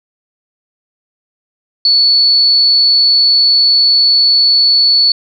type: tone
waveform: sine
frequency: 4435 Hz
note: C#8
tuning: in tune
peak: -6 dBFS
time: 1.85-5.12 s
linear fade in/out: 2 ms
effects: none